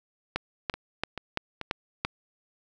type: two click trains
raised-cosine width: 0.3 ms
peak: -11 / -18 dBFS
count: 6 / 4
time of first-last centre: 0.36-2.049 / 0.74-2.05 s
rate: 2.96 / 2.29 Hz
effects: none